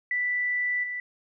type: tone with level steps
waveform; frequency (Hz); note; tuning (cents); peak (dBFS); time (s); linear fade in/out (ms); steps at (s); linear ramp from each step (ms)
sine; 1975.5; B6; 0; -24 / -30; 0.11-1; 2; 0.83; 10
effects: none